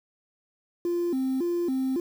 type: tone with vibrato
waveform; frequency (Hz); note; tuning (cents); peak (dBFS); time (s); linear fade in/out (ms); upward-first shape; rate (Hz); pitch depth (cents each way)
sine; 301.8; D4; +47; -22; 0.85-2; 2; square; 1.8; 240
effects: tanh soft clip ceiling -22 dBFS + 8-bit